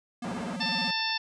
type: tone with vibrato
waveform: square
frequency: 207.7 Hz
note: G#3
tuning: in tune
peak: -34 dBFS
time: 0.22-0.91 s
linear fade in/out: 5 ms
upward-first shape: square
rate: 16 Hz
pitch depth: 240 cents each way
type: band-pass noise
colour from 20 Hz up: white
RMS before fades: -39 dBFS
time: 0.24-0.56 s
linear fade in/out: 2 ms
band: 100 to 920 Hz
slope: 12 dB/octave
type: harmonic tone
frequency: 890 Hz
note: A5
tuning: 20 cents sharp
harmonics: 1 / 2 / 3 / 4 / 5 / 6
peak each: -34 / -34 / -34 / -34 / -34 / -34 dBFS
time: 0.6-1.18 s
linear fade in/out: 10 ms
effects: resampled to 22050 Hz